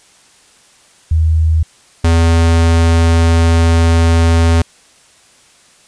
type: tone pair in turn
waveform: sine / square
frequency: 79.8 / 83.09 Hz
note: D#2 / E2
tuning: +44 / +14 cents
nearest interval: minor second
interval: 70 cents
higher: second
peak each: -8 dBFS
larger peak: neither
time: 1.11-1.63 / 2.04-4.62 s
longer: second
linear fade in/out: 5 ms
effects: white hiss -47 dBFS RMS until 5.87 s + resampled to 22050 Hz